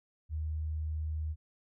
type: tone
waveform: sine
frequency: 77.78 Hz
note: D#2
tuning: in tune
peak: -32 dBFS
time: 0.29-1.36 s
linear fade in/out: 50 ms
effects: none